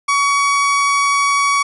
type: tone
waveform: 30% pulse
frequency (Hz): 1128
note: C#6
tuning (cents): +30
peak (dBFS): -10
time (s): 0.08-1.63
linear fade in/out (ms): 10
effects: resampled to 24000 Hz